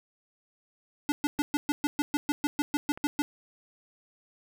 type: tone bursts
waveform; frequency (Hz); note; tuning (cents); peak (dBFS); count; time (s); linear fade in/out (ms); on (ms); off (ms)
square; 291.5; D4; -13; -25; 15; 1.09-3.22; 0; 30; 120
type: clicks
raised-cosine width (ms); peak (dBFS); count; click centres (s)
0.5; -27; 2; 1.389 / 2.975
effects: 9-bit